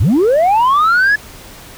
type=linear sweep; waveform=sine; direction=up; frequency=69.3 to 1726 Hz; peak=-6 dBFS; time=0-1.16 s; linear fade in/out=10 ms; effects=tanh soft clip ceiling -7 dBFS + pink hiss -36 dBFS RMS until 1.77 s